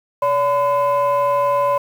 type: tone pair together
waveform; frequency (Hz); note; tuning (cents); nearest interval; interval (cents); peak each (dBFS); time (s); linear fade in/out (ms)
sine; 570.1 / 1014; C#5 / B5; +48 / +45; minor seventh; 997; -15; 0.22-1.78; 5
effects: tanh soft clip ceiling -11 dBFS + 7-bit